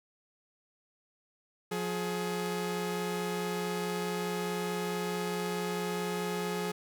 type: tone pair together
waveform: sawtooth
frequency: 177.93 / 420.5 Hz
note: F3 / G#4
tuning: +33 / +22 cents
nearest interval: octave + minor third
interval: 1489 cents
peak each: -31 / -30 dBFS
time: 1.71-6.72 s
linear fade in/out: 10 ms
effects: none